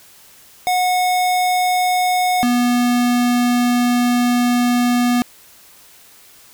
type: tone pair in turn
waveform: square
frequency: 730 / 243.6 Hz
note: F#5 / B3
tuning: -24 / -24 cents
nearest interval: octave + perfect fifth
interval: 1900 cents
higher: first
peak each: -15 / -14 dBFS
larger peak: second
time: 0.67-2.43 / 2.43-5.22 s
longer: second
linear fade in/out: 0 ms
effects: white hiss -46 dBFS RMS until 6.53 s